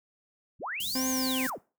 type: linear two-way sweep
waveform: sine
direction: up then down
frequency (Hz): 37.22 to 6690 to 37.22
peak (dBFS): -32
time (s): 0.59-1.59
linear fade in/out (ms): 50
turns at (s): 1.09
type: band-stop noise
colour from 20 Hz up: white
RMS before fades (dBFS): -36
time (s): 0.8-1.5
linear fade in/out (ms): 5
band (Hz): 250 to 5300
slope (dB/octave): 24
type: tone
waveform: 40% pulse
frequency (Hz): 260.1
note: C4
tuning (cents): -10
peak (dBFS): -28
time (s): 0.95-1.47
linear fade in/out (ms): 5
effects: noise-tail reverb RT60 0.3 s tail -21 dB re dry